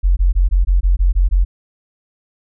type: tone bursts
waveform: sine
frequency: 44.88 Hz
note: F1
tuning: 48 cents sharp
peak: -9 dBFS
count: 9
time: 0.03-1.45 s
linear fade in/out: 20 ms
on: 140 ms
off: 20 ms
effects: none